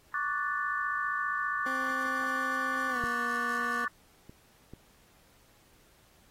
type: chord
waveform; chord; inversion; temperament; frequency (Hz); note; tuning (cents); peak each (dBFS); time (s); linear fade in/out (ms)
sine; D major seventh; third; equal with one note detuned; 1119.7 / 1174.7 / 1480 / 1760; C#6 / D6 / F#6 / A6; +17 / 0 / 0 / 0; -36 / -34 / -35 / -34; 0.14-3.88; 2
type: tone with pitch glide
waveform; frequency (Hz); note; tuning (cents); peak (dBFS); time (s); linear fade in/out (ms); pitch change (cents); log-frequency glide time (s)
20% pulse; 262.2 to 239.1; C4 to A#3; +4 to +44; -32; 1.66-3.85; 5; -160; 2.89-3.01
type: clicks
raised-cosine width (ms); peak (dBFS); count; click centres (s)
3; -24 / -34 / -32; 3; 3.039 / 4.295 / 4.736
effects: pink hiss -63 dBFS RMS until 6.3 s + AAC 48 kbps